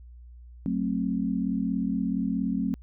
sine chord, F# diminished, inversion none, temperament just, 185 / 222 / 266.4 Hz, F#3 / A3 / C4, 0 / +16 / +31 cents, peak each -29 dBFS, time 0.66-2.74 s, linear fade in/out 0 ms, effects added 60 Hz sine -44 dBFS peak until 2.82 s

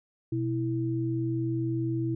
sine tone pair together, 124.22 / 328.2 Hz, B2 / E4, +10 / -8 cents, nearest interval octave + perfect fourth, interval 1682 cents, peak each -29 / -29 dBFS, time 0.32-2.15 s, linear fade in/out 5 ms, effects none

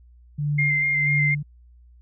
sine tone with tremolo, 146.83 Hz, D3, in tune, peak -20 dBFS, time 0.38-1.43 s, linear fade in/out 10 ms, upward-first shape sine, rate 1.5 Hz, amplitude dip 80%
sine tone with vibrato, 2102 Hz, C7, 7 cents sharp, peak -19 dBFS, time 0.58-1.35 s, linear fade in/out 10 ms, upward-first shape square, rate 4.1 Hz, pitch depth 16 cents each way
effects added 60 Hz sine -48 dBFS peak until 2.01 s

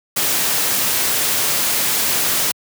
white noise, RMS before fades -18 dBFS, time 0.16-2.52 s, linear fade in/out 10 ms, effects high-pass 100 Hz 12 dB/octave

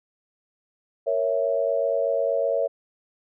sine chord, A# diminished, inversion none, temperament equal, 466.2 / 554.4 / 659.3 Hz, A#4 / C#5 / E5, 0 / 0 / 0 cents, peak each -27 / -23 / -26 dBFS, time 1.06-2.68 s, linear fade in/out 20 ms, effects none

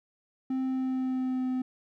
triangle tone with pitch glide, 261.6 to 256.1 Hz, C4 to C4, 0 to -37 cents, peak -25 dBFS, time 0.5-1.62 s, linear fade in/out 5 ms, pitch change -37 cents, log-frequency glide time 0.62-1.48 s, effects none

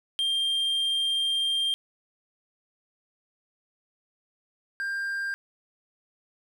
triangle tone pair in turn, 3188 / 1594 Hz, G7 / G6, +28 / +28 cents, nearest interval octave, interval 1200 cents, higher first, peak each -22 / -26 dBFS, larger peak first, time 0.19-1.74 / 4.8-5.34 s, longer first, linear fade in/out 0 ms, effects none

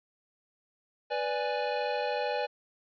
square chord, G# diminished, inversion first, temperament equal, 493.9 / 587.3 / 830.6 Hz, B4 / D5 / G#5, 0 / 0 / 0 cents, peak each -34 dBFS, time 1.1-2.47 s, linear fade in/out 20 ms, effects resampled to 11025 Hz

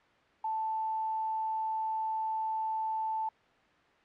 sine tone with quantisation, 880 Hz, A5, in tune, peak -30 dBFS, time 0.44-3.29 s, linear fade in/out 5 ms, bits 9, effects white hiss -63 dBFS RMS until 4.04 s + low-pass 2000 Hz 12 dB/octave

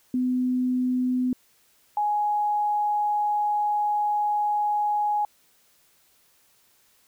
sine tone pair in turn, 252.3 / 834.1 Hz, B3 / G#5, +37 / +7 cents, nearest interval octave + major sixth, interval 2070 cents, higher second, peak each -21 dBFS, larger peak neither, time 0.14-1.33 / 1.97-5.25 s, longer second, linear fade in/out 2 ms, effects white hiss -62 dBFS RMS until 7.07 s

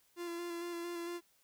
45% pulse tone with vibrato, 344.1 Hz, F4, 26 cents flat, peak -39 dBFS, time 0.16-1.21 s, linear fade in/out 50 ms, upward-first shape square, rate 4.4 Hz, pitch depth 17 cents each way, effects white hiss -71 dBFS RMS until 1.43 s

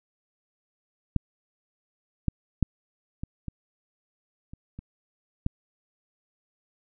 clicks, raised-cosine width 5 ms, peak -10 / -11 / -8 / -20 / -21 / -29 / -26 / -13 dBFS, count 8, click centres 1.163 / 2.283 / 2.627 / 3.235 / 3.483 / 4.535 / 4.79 / 5.464 s, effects none

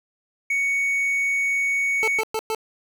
triangle tone, 2229 Hz, C#7, 9 cents sharp, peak -18 dBFS, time 0.5-2.21 s, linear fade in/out 5 ms
25% pulse tone bursts, 440 Hz, A4, in tune, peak -19 dBFS, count 4, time 2.03-2.548 s, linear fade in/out 0 ms, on 47 ms, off 110 ms
effects none

